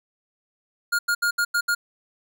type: tone bursts at uneven times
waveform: square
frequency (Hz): 1421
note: F6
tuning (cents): +30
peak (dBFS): -20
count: 6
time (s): 0.92-0.99 / 1.08-1.15 / 1.22-1.31 / 1.38-1.45 / 1.54-1.61 / 1.68-1.75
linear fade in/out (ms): 10
effects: none